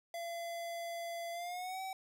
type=tone with pitch glide; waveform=square; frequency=680 to 763.3 Hz; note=F5 to G5; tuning=-46 to -46 cents; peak=-40 dBFS; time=0.14-1.93 s; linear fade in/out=2 ms; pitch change=+200 cents; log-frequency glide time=1.32-1.81 s; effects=none